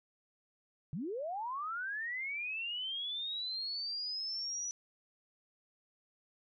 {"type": "linear sweep", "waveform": "sine", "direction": "up", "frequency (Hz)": [129.5, 5920], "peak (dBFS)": -36, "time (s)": [0.93, 4.71], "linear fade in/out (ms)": 0, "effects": []}